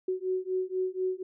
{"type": "beating tone pair", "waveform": "sine", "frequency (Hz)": [370, 374.1], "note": ["F#4", "F#4"], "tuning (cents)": [0, 19], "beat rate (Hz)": 4.1, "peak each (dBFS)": [-31, -31], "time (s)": [0.08, 1.23], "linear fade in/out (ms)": 5, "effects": []}